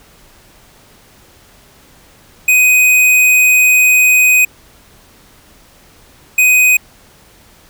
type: tone bursts at uneven times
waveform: square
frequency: 2500 Hz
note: D#7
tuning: 8 cents sharp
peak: -7 dBFS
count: 2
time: 2.48-4.45 / 6.38-6.77 s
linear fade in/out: 5 ms
effects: pink hiss -45 dBFS RMS until 7.69 s